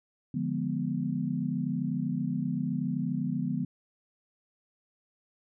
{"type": "chord", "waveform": "sine", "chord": "D diminished seventh", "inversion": "none", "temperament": "equal", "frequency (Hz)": [146.83, 174.61, 207.7, 246.9], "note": ["D3", "F3", "Ab3", "Cb4"], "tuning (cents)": [0, 0, 0, 0], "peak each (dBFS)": [-34, -33, -35, -32], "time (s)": [0.34, 3.65], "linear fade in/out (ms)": 5, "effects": []}